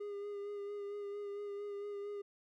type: tone with vibrato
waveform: triangle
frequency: 407.3 Hz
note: G#4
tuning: 34 cents flat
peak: -38 dBFS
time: 0-2.22 s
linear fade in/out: 10 ms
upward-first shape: sine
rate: 4.4 Hz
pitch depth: 23 cents each way
effects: none